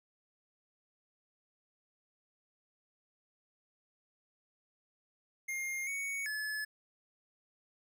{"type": "tone with pitch steps", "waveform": "square", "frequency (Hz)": [2123, 2229, 1718], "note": ["C7", "C#7", "A6"], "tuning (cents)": [25, 9, -42], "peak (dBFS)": -36, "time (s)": [5.48, 6.65], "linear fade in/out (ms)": 10, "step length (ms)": 390, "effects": []}